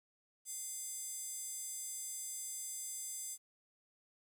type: tone with high-pass filter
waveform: square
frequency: 698 Hz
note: F5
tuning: 1 cent flat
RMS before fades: -44 dBFS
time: 0.45-3.38 s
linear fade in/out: 50 ms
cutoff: 7900 Hz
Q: 3.8
effects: 12-bit